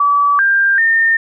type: tone with pitch steps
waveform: sine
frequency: 1148 / 1592 / 1817 Hz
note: D6 / G6 / A#6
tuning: -40 / +26 / -45 cents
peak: -9 dBFS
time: 0-1.17 s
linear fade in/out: 5 ms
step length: 390 ms
effects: none